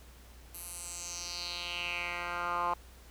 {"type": "tone with band-pass filter sweep", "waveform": "10% pulse", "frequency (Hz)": 174.61, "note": "F3", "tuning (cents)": 0, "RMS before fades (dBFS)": -37, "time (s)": [0.54, 2.74], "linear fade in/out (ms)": 5, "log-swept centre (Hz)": [12000, 1000], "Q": 3.6, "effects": ["added 60 Hz sine -52 dBFS peak until 3.1 s", "pink hiss -58 dBFS RMS until 3.1 s"]}